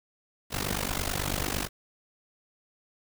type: noise with amplitude modulation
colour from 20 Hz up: pink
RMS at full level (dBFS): -27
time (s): 0.5-1.69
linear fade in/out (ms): 50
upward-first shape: sine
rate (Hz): 49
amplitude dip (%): 90
effects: none